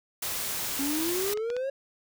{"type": "noise", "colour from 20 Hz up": "white", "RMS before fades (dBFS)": -32, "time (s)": [0.22, 1.34], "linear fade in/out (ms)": 5}
{"type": "exponential sweep", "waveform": "triangle", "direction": "up", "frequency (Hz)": [270, 554.4], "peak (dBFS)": -26, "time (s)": [0.79, 1.7], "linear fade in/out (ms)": 5}
{"type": "clicks", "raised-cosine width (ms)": 0.2, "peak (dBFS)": -22, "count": 4, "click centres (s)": [1.092, 1.374, 1.502, 1.566]}
{"effects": []}